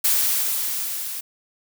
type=noise with level ramp; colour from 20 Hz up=blue; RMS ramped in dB=-18 to -31 dBFS; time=0.04-1.21 s; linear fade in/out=10 ms; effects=none